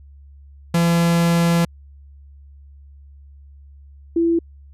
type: tone pair in turn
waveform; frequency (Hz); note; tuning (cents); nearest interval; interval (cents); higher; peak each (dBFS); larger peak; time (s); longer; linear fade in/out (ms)
45% pulse / sine; 169.5 / 335.2; E3 / E4; +49 / +29; octave; 1180; second; -14; neither; 0.74-1.65 / 4.16-4.39; first; 5
effects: added 70 Hz sine -41 dBFS peak until 4.73 s + resampled to 32000 Hz